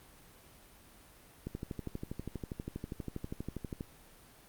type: click train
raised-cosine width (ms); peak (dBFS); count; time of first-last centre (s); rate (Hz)
3; -25; 30; 1.47-3.809; 12.4
effects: pink hiss -58 dBFS RMS until 4.48 s + Opus 32 kbps